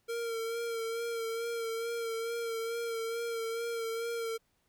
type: tone with vibrato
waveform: square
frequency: 459.9 Hz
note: A#4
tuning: 23 cents flat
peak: -34 dBFS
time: 0.08-4.38 s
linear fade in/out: 20 ms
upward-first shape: sine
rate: 2.3 Hz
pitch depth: 29 cents each way
effects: pink hiss -75 dBFS RMS until 4.68 s